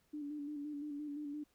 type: tone with vibrato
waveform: sine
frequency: 293.1 Hz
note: D4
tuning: 3 cents flat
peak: -40 dBFS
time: 0.13-1.44 s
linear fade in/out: 10 ms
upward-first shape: square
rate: 5.8 Hz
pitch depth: 36 cents each way
effects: pink hiss -75 dBFS RMS until 1.54 s